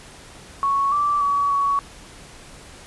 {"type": "tone with pitch steps", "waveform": "sine", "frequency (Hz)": [1109, 1166, 1134, 1122], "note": ["C#6", "D6", "C#6", "C#6"], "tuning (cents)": [0, -13, 39, 21], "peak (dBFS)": -17, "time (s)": [0.63, 1.79], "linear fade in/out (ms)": 0, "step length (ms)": 290, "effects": ["pink hiss -43 dBFS RMS until 2.86 s", "resampled to 24000 Hz"]}